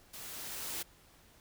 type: noise with level ramp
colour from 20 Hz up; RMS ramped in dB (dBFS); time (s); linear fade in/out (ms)
white; -47 to -38; 0.13-0.83; 10
effects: pink hiss -62 dBFS RMS until 1.4 s